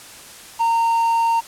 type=tone with quantisation; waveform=triangle; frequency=920 Hz; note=A#5; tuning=23 cents flat; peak=-13 dBFS; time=0.59-1.41 s; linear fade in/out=20 ms; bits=7; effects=white hiss -40 dBFS RMS until 1.47 s + low-pass 11000 Hz 12 dB/octave